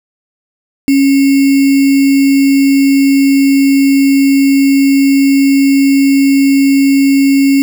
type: tone with sample-and-hold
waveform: sine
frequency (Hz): 274.9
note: C#4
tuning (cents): -14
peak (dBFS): -5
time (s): 0.88-7.62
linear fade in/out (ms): 0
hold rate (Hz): 2450
effects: none